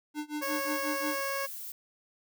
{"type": "tone with tremolo", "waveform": "square", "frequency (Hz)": 299.7, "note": "D4", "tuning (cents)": 35, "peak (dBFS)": -32, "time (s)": [0.14, 1.21], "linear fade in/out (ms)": 50, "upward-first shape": "sine", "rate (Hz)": 5.6, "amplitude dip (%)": 95}
{"type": "tone", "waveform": "15% pulse", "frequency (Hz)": 550, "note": "C#5", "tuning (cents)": -14, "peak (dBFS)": -25, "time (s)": [0.41, 1.47], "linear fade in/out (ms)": 20}
{"type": "noise", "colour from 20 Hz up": "violet", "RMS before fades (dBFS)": -41, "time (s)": [0.42, 1.72], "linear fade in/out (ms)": 2}
{"effects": []}